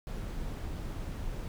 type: noise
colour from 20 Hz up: brown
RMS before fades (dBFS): -37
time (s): 0.07-1.48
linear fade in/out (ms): 0
effects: none